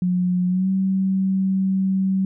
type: tone with pitch glide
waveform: sine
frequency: 180.3 to 191.02 Hz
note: F#3 to G3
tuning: -45 to -45 cents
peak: -17 dBFS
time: 0.02-2.25 s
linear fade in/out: 2 ms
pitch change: +100 cents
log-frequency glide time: 0.48-0.69 s
effects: none

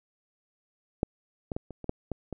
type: clicks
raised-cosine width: 2 ms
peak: -11 / -19 / -18 / -27 / -26 / -14 / -18 / -22 dBFS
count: 8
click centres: 1.031 / 1.518 / 1.565 / 1.707 / 1.843 / 1.894 / 2.117 / 2.327 s
effects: none

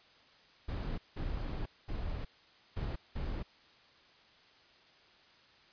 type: noise bursts at uneven times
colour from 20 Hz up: brown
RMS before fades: -37 dBFS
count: 5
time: 0.68-0.98 / 1.16-1.66 / 1.88-2.25 / 2.76-2.96 / 3.15-3.43 s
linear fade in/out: 10 ms
effects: white hiss -62 dBFS RMS until 5.72 s + resampled to 11025 Hz

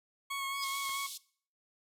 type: tone with vibrato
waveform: 20% pulse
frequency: 1100 Hz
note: C#6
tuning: 14 cents flat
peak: -30 dBFS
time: 0.3-1.07 s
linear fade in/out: 10 ms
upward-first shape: sine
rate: 4.6 Hz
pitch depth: 18 cents each way
type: tone with exponential growth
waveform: sine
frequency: 4978 Hz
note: D#8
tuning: in tune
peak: -32 dBFS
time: 0.52-0.64 s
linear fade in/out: 2 ms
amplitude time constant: 26 ms
type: band-pass noise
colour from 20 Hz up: pink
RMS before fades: -44 dBFS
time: 0.62-1.18 s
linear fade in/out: 10 ms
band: 3300 to 14000 Hz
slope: 48 dB/octave
type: click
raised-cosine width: 0.3 ms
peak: -33 dBFS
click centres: 0.894 s
effects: noise-tail reverb RT60 0.5 s tail -20 dB re dry

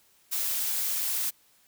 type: noise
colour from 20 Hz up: blue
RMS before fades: -29 dBFS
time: 0.31-1.31 s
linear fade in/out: 20 ms
effects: white hiss -63 dBFS RMS until 1.67 s

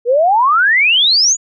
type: exponential sweep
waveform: sine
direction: up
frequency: 458.6 to 7050 Hz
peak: -8 dBFS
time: 0.05-1.37 s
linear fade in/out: 50 ms
effects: none

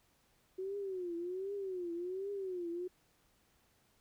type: tone with vibrato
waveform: sine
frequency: 370 Hz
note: F#4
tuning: in tune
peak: -37 dBFS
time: 0.58-2.88 s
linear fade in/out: 10 ms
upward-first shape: triangle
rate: 1.3 Hz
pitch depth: 170 cents each way
effects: pink hiss -72 dBFS RMS until 4 s

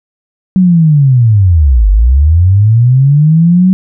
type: linear two-way sweep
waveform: sine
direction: down then up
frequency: 190.2 to 46.97 to 190.2 Hz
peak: -3 dBFS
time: 0.56-3.73 s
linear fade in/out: 0 ms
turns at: 1.89 s
effects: none

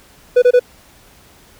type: tone bursts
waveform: triangle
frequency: 493.9 Hz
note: B4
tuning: in tune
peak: -4 dBFS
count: 3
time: 0.36-0.596 s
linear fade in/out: 10 ms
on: 62 ms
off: 25 ms
effects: pink hiss -47 dBFS RMS until 1.59 s

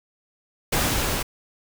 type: noise with level ramp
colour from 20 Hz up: pink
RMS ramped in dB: -21 to -26 dBFS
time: 0.72-1.23 s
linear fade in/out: 10 ms
effects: none

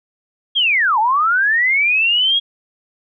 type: linear two-way sweep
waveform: sine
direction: down then up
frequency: 3328 to 830.6 to 3328 Hz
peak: -12 dBFS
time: 0.55-2.4 s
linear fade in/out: 20 ms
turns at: 0.99 s
effects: none

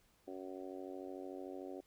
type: harmonic tone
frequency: 93.4 Hz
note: F#2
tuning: 17 cents sharp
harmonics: 3 / 4 / 5 / 6 / 7 / 8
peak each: -49 / -48 / -54 / -52 / -57 / -56 dBFS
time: 0.27-1.81 s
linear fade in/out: 10 ms
effects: pink hiss -72 dBFS RMS until 1.86 s

